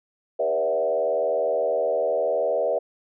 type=tone with frequency modulation; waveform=sine; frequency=563 Hz; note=C#5; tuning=27 cents sharp; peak=-20 dBFS; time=0.39-2.79 s; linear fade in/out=10 ms; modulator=79.5 Hz; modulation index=1.5; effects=none